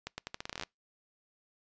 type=accelerating click train; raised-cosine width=0.2 ms; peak=-20 dBFS; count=14; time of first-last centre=0.07-0.635 s; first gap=110 ms; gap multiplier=0.82; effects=noise-tail reverb RT60 0.2 s tail -26 dB re dry + resampled to 16000 Hz